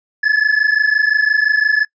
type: tone pair together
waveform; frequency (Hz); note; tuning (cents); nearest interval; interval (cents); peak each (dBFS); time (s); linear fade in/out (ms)
triangle; 1703 / 1728.8; G#6 / A6; +43 / -31; unison; 26; -12; 0.23-1.85; 10
effects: noise-tail reverb RT60 0.1 s tail -24 dB re dry + resampled to 16000 Hz